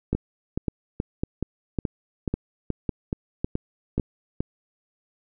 two click trains, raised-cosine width 3 ms, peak -11 / -12 dBFS, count 8 / 11, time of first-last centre 0.13-3.997 / 0.15-4.405 s, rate 1.81 / 2.35 Hz, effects none

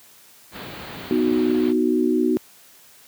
pink band-stop noise, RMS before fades -35 dBFS, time 0.51-1.74 s, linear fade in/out 50 ms, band 4600 to 15000 Hz, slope 96 dB/octave
sine chord, B major, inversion none, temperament equal, 246.9 / 311.1 / 370 Hz, B3 / D#4 / F#4, 0 / 0 / 0 cents, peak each -21 dBFS, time 1.11-2.37 s, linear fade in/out 0 ms
effects white hiss -50 dBFS RMS until 3.07 s + high-pass 100 Hz 12 dB/octave

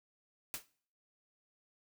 white noise with exponential decay, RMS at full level -36 dBFS, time 0.54-0.66 s, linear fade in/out 0 ms, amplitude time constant 25 ms, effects noise-tail reverb RT60 0.5 s tail -20 dB re dry

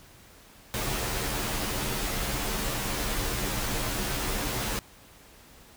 pink noise with comb filter, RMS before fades -30 dBFS, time 0.74-4.79 s, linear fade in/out 0 ms, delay 12 ms, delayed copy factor -1, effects pink hiss -53 dBFS RMS until 5.76 s

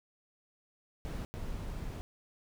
brown noise bursts at uneven times, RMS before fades -39 dBFS, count 2, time 1.05-1.25 / 1.34-2.01 s, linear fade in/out 0 ms, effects none

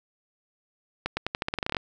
accelerating click train, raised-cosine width 0.3 ms, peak -11 dBFS, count 14, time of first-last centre 1.06-1.768 s, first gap 110 ms, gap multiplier 0.87, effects none

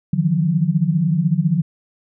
sine tone cluster, 150.7 / 164.9 / 180.7 Hz, D3 / E3 / F#3, +45 / +1 / -41 cents, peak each -19 dBFS, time 0.13-1.62 s, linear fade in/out 5 ms, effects none

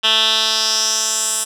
10% pulse tone with band-pass filter sweep, 220 Hz, A3, in tune, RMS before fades -17 dBFS, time 0.03-1.45 s, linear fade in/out 20 ms, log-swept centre 3100 to 8800 Hz, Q 3.3, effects none

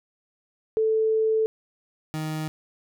sine / 30% pulse tone pair in turn, 440 / 155.89 Hz, A4 / D#3, 0 / +4 cents, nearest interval octave + tritone, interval 1796 cents, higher first, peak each -19 / -25 dBFS, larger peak first, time 0.77-1.46 / 2.14-2.48 s, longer first, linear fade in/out 0 ms, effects none

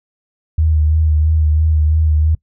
sine tone with vibrato, 77.78 Hz, D#2, in tune, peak -10 dBFS, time 0.58-2.35 s, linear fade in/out 5 ms, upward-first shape sine, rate 3 Hz, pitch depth 34 cents each way, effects noise-tail reverb RT60 0.1 s tail -22 dB re dry

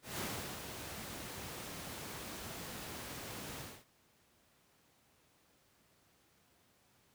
pink noise with ADSR envelope, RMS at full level -39 dBFS, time 0.02-3.85 s, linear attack 160 ms, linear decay 380 ms, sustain -6 dB, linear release 260 ms, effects pink hiss -70 dBFS RMS until 7.14 s + high-pass 80 Hz 12 dB/octave

